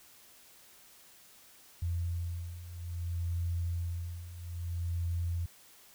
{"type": "beating tone pair", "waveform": "sine", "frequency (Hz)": [85.4, 86], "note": ["F2", "F2"], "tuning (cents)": [-38, -26], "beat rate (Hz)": 0.6, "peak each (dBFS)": [-38, -34], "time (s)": [1.82, 5.46], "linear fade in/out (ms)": 5, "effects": ["white hiss -58 dBFS RMS until 5.94 s"]}